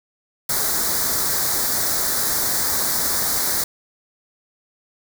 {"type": "band-stop noise", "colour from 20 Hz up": "white", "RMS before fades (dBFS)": -21, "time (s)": [0.49, 3.64], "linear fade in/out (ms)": 5, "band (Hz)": [2000, 3900], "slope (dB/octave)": 48, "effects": []}